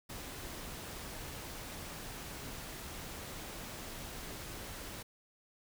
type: noise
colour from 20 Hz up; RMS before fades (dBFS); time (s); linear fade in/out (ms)
pink; -45; 0.09-5.03; 10
effects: none